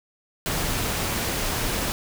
pink noise, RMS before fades -26 dBFS, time 0.46-1.92 s, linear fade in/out 0 ms, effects none

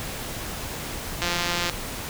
click train, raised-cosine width 0.2 ms, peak -8 dBFS, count 84, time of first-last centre 1.22-1.697 s, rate 174 Hz, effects pink hiss -33 dBFS RMS until 2.09 s

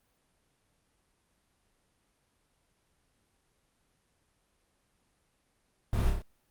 brown noise with echo, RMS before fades -28 dBFS, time 5.93-6.1 s, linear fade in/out 2 ms, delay 30 ms, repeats 4, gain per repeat -3 dB, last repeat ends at 6.22 s, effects pink hiss -73 dBFS RMS until 6.5 s + Opus 32 kbps

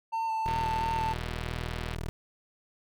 triangle tone with vibrato, 895 Hz, A5, 29 cents sharp, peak -26 dBFS, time 0.12-1.14 s, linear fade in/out 20 ms, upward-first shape square, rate 2.9 Hz, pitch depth 14 cents each way
15% pulse tone, 40 Hz, D#1, 49 cents sharp, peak -27 dBFS, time 0.46-2.09 s, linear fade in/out 0 ms
click train, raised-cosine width 0.3 ms, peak -23 dBFS, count 180, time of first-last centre 0.48-1.947 s, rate 122 Hz
effects none

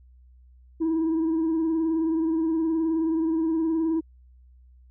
sine tone with vibrato, 323.6 Hz, E4, 32 cents flat, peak -19 dBFS, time 0.8-4.01 s, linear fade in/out 20 ms, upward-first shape triangle, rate 19 Hz, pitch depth 47 cents each way, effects tanh soft clip ceiling -20 dBFS + added 62 Hz sine -50 dBFS peak until 4.9 s

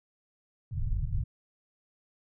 pink low-pass noise, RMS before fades -30 dBFS, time 0.71-1.24 s, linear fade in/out 10 ms, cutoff 140 Hz, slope 48 dB/octave, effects none

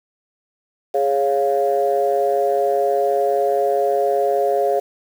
sine chord, Db major, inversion second, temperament equal, 415.3 / 554.4 / 698.5 Hz, Ab4 / Db5 / F5, 0 / 0 / 0 cents, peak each -19 dBFS, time 0.94-4.8 s, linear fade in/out 10 ms, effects tanh soft clip ceiling -7 dBFS + 7-bit

